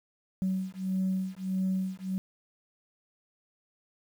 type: beating tone pair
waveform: sine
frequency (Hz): 187.6 / 189.2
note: F#3 / F#3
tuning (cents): +24 / +39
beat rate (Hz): 1.6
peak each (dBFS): -30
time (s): 0.42-2.18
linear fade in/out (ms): 0
effects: tanh soft clip ceiling -22 dBFS + 9-bit